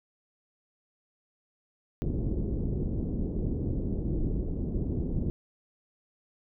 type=low-pass noise; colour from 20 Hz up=pink; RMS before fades=-30 dBFS; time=2.02-5.3 s; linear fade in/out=0 ms; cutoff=380 Hz; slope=24 dB/octave; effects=none